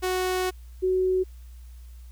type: tone pair in turn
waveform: sawtooth / sine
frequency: 369 / 372 Hz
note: F#4 / F#4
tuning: -5 / +9 cents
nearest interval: unison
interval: 14 cents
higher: second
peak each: -20 dBFS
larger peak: neither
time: 0.02-0.51 / 0.82-1.24 s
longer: first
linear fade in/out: 20 ms
effects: added 60 Hz sine -41 dBFS peak until 2.11 s + white hiss -61 dBFS RMS until 2.11 s